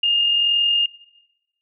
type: tone with amplitude modulation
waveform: sine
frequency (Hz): 2827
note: F7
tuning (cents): +20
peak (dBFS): -14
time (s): 0.03-0.86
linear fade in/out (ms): 5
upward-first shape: sine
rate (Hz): 41.5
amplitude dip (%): 35
effects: noise-tail reverb RT60 1.0 s tail -19 dB re dry